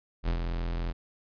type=tone with ADSR envelope; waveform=45% pulse; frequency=42.52 Hz; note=F1; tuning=46 cents flat; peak=-24 dBFS; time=0.23-0.93 s; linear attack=53 ms; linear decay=89 ms; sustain=-5 dB; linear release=25 ms; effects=resampled to 11025 Hz